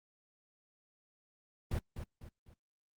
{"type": "noise with echo", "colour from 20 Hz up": "brown", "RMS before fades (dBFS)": -34, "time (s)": [1.71, 1.79], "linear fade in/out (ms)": 5, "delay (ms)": 250, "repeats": 3, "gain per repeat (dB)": -8, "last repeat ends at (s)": 2.54, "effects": ["noise-tail reverb RT60 0.1 s tail -26 dB re dry", "Opus 24 kbps"]}